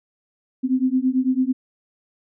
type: beating tone pair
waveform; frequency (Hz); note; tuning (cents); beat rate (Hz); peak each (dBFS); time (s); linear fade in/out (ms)
sine; 253.9 / 262.9; B3 / C4; +48 / +8; 9; -20; 0.63-1.53; 20
effects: none